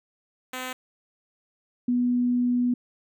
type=tone pair in turn; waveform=5% pulse / sine; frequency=255.6 / 245.3 Hz; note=C4 / B3; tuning=-40 / -12 cents; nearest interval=minor second; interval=72 cents; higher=first; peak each=-20 dBFS; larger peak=neither; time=0.53-0.73 / 1.88-2.74 s; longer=second; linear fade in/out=5 ms; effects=none